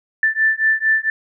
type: beating tone pair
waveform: sine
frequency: 1764 / 1768.4 Hz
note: A6 / A6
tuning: +4 / +8 cents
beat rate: 4.4 Hz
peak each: -17 dBFS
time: 0.23-1.1 s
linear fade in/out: 2 ms
effects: none